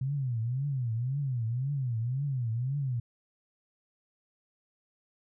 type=tone with vibrato; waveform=sine; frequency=126.9 Hz; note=B2; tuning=47 cents sharp; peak=-28 dBFS; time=0.01-3 s; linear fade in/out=5 ms; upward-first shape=triangle; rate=1.9 Hz; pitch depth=250 cents each way; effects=none